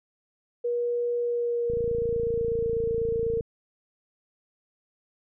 sine tone with pitch glide, 479.5 to 458.6 Hz, A#4 to A#4, +49 to -28 cents, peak -24 dBFS, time 0.64-3.41 s, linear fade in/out 10 ms, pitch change -77 cents, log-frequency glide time 1.17-2.81 s
click train, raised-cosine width 5 ms, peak -24 dBFS, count 49, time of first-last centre 1.7-3.408 s, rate 28.1 Hz
effects none

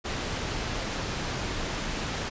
pink low-pass noise, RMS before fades -32 dBFS, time 0.04-2.3 s, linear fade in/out 20 ms, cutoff 6600 Hz, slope 12 dB/octave, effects resampled to 16000 Hz

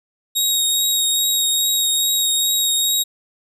20% pulse tone with vibrato, 3769 Hz, A#7, 18 cents sharp, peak -10 dBFS, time 0.35-3.04 s, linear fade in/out 20 ms, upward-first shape triangle, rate 2.4 Hz, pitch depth 17 cents each way, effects none

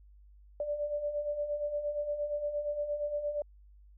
sine beating tone pair, 581 / 589.6 Hz, D5 / D5, -19 / +7 cents, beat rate 8.6 Hz, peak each -39 / -32 dBFS, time 0.6-3.42 s, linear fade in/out 2 ms, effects added 50 Hz sine -54 dBFS peak until 3.97 s

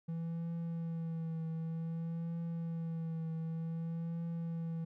triangle tone with vibrato, 164.81 Hz, E3, in tune, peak -34 dBFS, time 0.08-4.85 s, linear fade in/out 10 ms, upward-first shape triangle, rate 0.54 Hz, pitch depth 33 cents each way, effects none

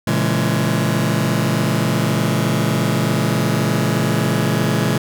sawtooth chord, A# half-diminished seventh, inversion none, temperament just, 116.54 / 139.85 / 167.82 / 209.8 Hz, A#2 / C#3 / E3 / G#3, 0 / +16 / +31 / +18 cents, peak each -17 dBFS, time 0.07-4.98 s, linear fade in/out 5 ms, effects none

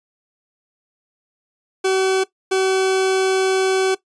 40% pulse tone pair in turn, 380 / 380 Hz, F#4 / F#4, +46 / +46 cents, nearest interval unison, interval 0 cents, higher neither, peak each -14 dBFS, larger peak neither, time 1.84-2.24 / 2.51-3.95 s, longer second, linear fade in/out 10 ms, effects noise-tail reverb RT60 0.1 s tail -17 dB re dry + resampled to 22050 Hz

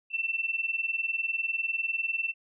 sine tone pair together, 2670 / 2690 Hz, E7 / E7, +22 / +34 cents, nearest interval unison, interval 12 cents, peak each -31 / -30 dBFS, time 0.1-2.34 s, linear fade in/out 50 ms, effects none

